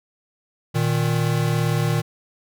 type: tone pair together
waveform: square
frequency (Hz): 117.88 / 155.6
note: A#2 / D#3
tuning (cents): +20 / 0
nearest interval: perfect fourth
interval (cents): 480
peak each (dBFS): -22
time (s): 0.74-2.02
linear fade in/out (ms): 20
effects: none